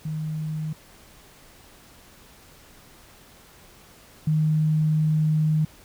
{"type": "tone pair in turn", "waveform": "sine", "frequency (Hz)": [155.56, 155.01], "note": ["D#3", "D#3"], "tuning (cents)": [0, -6], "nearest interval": "unison", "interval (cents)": 6, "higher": "first", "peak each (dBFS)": [-26, -18], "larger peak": "second", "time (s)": [[0.05, 0.73], [4.27, 5.65]], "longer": "second", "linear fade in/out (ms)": 5, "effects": ["pink hiss -51 dBFS RMS until 5.84 s"]}